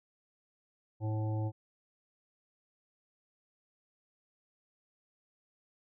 harmonic tone, 108.5 Hz, A2, 24 cents flat, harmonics 1 / 3 / 5 / 7 / 8, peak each -31 / -41 / -45 / -48 / -49 dBFS, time 1-1.52 s, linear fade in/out 50 ms, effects none

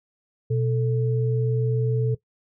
sine tone pair together, 123.47 / 440 Hz, B2 / A4, 0 / 0 cents, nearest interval octave + minor seventh, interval 2200 cents, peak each -21 / -26 dBFS, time 0.5-2.15 s, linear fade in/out 10 ms, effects noise-tail reverb RT60 0.1 s tail -17 dB re dry

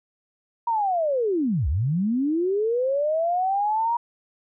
sine linear two-way sweep, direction down then up, 955 to 61.5 to 955 Hz, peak -20 dBFS, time 0.67-3.97 s, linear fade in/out 5 ms, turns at 1.68 s, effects none

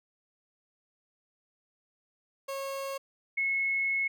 30% pulse / sine tone pair in turn, 546 / 2184 Hz, C#5 / C#7, -26 / -26 cents, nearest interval 2 octaves, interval 2400 cents, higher second, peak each -31 / -26 dBFS, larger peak second, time 2.48-2.98 / 3.37-4.08 s, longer second, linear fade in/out 10 ms, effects none

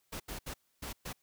pink noise bursts at uneven times, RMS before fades -41 dBFS, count 5, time 0.12-0.2 / 0.28-0.39 / 0.46-0.54 / 0.82-0.93 / 1.05-1.13 s, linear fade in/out 10 ms, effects white hiss -75 dBFS RMS until 1.22 s

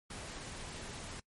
pink noise, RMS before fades -45 dBFS, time 0.1-1.2 s, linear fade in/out 5 ms, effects noise-tail reverb RT60 0.1 s tail -22 dB re dry + MP3 48 kbps

